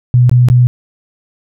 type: tone with dropouts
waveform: sine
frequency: 123.47 Hz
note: B2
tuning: in tune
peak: -4 dBFS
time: 0.14-0.67 s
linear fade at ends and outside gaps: 0 ms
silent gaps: 0.295-0.314 / 0.486-0.5 s
effects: none